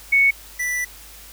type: tone pair in turn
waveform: sine / square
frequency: 2217 / 1975.1 Hz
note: C#7 / B6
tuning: 0 / 0 cents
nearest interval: major second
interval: 200 cents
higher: first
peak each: -12 / -22 dBFS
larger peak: first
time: 0.12-0.31 / 0.59-0.85 s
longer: second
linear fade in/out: 10 ms
effects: added 50 Hz sine -46 dBFS peak until 1.32 s + white hiss -43 dBFS RMS until 1.32 s